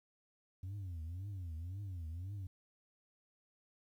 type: tone with vibrato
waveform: sine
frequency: 89.9 Hz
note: F#2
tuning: 49 cents flat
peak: -38 dBFS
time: 0.63-2.47 s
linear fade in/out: 5 ms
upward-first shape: triangle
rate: 1.9 Hz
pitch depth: 250 cents each way
effects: tanh soft clip ceiling -40 dBFS + 12-bit